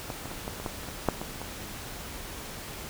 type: clicks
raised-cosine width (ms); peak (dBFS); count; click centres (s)
1; -19 / -24 / -24 / -20 / -24 / -17 / -25 / -25 / -8 / -20 / -22; 11; 0.102 / 0.257 / 0.315 / 0.479 / 0.6 / 0.662 / 0.833 / 0.887 / 1.087 / 1.215 / 1.416
effects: pink hiss -40 dBFS RMS until 2.89 s